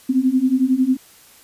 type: beating tone pair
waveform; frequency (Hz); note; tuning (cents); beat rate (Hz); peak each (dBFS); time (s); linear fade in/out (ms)
sine; 252.7 / 263.7; B3 / C4; +40 / +14; 11; -18 / -16; 0.09-0.97; 10
effects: white hiss -48 dBFS RMS until 1.43 s + resampled to 32000 Hz